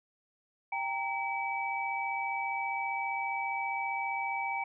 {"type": "tone cluster", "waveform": "sine", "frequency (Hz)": [789, 924, 2292], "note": ["G5", "A#5", "D7"], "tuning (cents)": [11, -16, -43], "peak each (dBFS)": [-35, -36, -35], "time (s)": [0.72, 4.64], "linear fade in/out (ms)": 5, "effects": []}